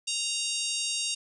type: harmonic tone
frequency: 931 Hz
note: A#5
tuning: 2 cents flat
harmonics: 3 / 4 / 5 / 6 / 7 / 8 / 9 / 10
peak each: -34 / -35 / -36 / -37 / -37 / -38 / -39 / -39 dBFS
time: 0.07-1.15 s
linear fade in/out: 10 ms
effects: none